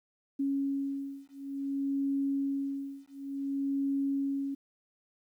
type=beating tone pair; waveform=sine; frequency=276.1 / 276.66 Hz; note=C#4 / C#4; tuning=-7 / -3 cents; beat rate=0.56 Hz; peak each=-33 / -33 dBFS; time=0.39-4.55 s; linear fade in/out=10 ms; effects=11-bit